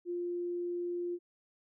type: tone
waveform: sine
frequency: 350.3 Hz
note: F4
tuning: 5 cents sharp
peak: -33 dBFS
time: 0.05-1.19 s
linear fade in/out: 50 ms
effects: none